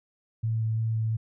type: tone with vibrato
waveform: sine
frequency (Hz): 111.6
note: A2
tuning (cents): +25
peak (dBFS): -24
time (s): 0.43-1.17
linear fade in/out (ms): 10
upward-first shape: square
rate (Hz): 2.9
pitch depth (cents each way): 9
effects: none